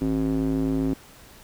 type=tone with band-pass filter; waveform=square; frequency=53.8 Hz; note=A1; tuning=38 cents flat; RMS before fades=-24 dBFS; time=0.01-0.94 s; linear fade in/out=5 ms; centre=280 Hz; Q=3.1; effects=pink hiss -49 dBFS RMS until 1.43 s